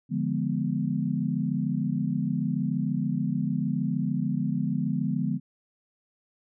sine chord, D diminished seventh, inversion none, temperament equal with one note detuned, 146.83 / 173.41 / 207.7 / 246.9 Hz, D3 / F3 / Ab3 / Cb4, 0 / -12 / 0 / 0 cents, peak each -30 dBFS, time 0.09-5.4 s, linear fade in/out 50 ms, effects none

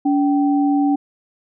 sine tone pair together, 285.8 / 775 Hz, D4 / G5, -47 / -20 cents, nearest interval octave + perfect fourth, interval 1727 cents, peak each -14 / -22 dBFS, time 0.05-0.96 s, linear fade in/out 10 ms, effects none

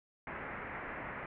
white low-pass noise, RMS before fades -43 dBFS, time 0.27-1.26 s, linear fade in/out 2 ms, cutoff 2200 Hz, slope 48 dB/octave, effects none

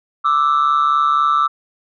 sine tone pair together, 1174.6 / 1318.5 Hz, D6 / E6, 0 / 0 cents, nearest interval major second, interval 200 cents, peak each -13 dBFS, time 0.24-1.48 s, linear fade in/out 20 ms, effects tanh soft clip ceiling -9 dBFS

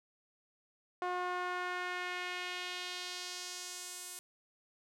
sawtooth tone with band-pass filter sweep, 360 Hz, F#4, 47 cents flat, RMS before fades -40 dBFS, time 1.02-4.19 s, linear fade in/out 0 ms, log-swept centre 920 to 9600 Hz, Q 1.4, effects none

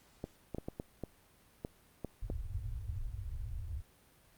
clicks, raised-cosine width 2 ms, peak -25 dBFS, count 9, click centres 0.241 / 0.547 / 0.584 / 0.685 / 0.799 / 1.037 / 1.649 / 2.047 / 2.301 s
pink low-pass noise, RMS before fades -40 dBFS, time 2.22-3.82 s, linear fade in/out 10 ms, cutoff 120 Hz, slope 96 dB/octave
effects pink hiss -65 dBFS RMS until 4.37 s + Opus 48 kbps

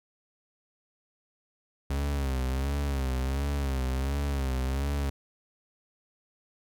40% pulse tone with vibrato, 67.8 Hz, C#2, 38 cents flat, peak -26 dBFS, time 1.9-5.1 s, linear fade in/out 5 ms, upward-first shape sine, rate 1.4 Hz, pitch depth 90 cents each way, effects 11-bit

